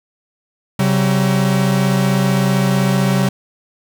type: tone pair together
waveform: 45% pulse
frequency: 134.35 / 190 Hz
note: C3 / F#3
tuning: +46 / +46 cents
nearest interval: tritone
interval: 600 cents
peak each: -16 / -15 dBFS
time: 0.79-3.29 s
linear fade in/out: 5 ms
effects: 7-bit